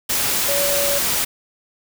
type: tone in noise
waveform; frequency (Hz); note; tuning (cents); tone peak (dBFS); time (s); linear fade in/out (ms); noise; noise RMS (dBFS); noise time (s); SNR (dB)
sine; 567; C#5; +39; -21; 0.48-0.99; 10; white; -20; 0.09-1.25; -4
effects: none